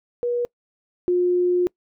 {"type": "tone pair in turn", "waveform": "sine", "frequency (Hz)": [482.3, 357], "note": ["B4", "F4"], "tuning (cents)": [-41, 38], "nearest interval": "perfect fourth", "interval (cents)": 521, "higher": "first", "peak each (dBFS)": [-20, -16], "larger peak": "second", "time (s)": [[0.23, 0.45], [1.08, 1.67]], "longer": "second", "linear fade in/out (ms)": 0, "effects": ["noise-tail reverb RT60 0.1 s tail -25 dB re dry"]}